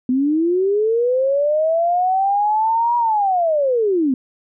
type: linear two-way sweep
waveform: sine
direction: up then down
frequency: 246.9 to 963 to 246.9 Hz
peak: -14 dBFS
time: 0.09-4.14 s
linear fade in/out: 2 ms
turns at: 2.97 s
effects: none